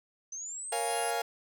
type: linear sweep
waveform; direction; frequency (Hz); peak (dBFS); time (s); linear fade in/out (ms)
sine; up; 6090 to 10950; -37; 0.32-1.11; 5
type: chord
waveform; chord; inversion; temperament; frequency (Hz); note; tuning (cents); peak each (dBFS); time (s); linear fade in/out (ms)
40% pulse; Bb minor seventh; none; equal; 466.2 / 554.4 / 698.5 / 830.6; Bb4 / Db5 / F5 / Ab5; 0 / 0 / 0 / 0; -35 / -39 / -33 / -34; 0.72-1.22; 5
effects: none